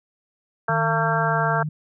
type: harmonic tone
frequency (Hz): 226.6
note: A#3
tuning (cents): -49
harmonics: 2 / 3 / 4 / 5 / 6 / 7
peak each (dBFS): -30 / -25 / -26 / -29 / -26 / -26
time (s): 0.68-1.63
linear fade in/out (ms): 5
type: tone with pitch glide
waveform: sine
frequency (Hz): 155.56 to 152.53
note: D#3 to D#3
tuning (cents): 0 to -34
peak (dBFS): -24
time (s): 0.69-1.69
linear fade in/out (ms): 5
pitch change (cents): -34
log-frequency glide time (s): 1.19-1.47
effects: none